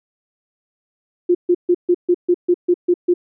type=tone bursts; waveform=sine; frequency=353.3 Hz; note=F4; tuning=20 cents sharp; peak=-10 dBFS; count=10; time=1.29-3.14 s; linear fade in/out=10 ms; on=59 ms; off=140 ms; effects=none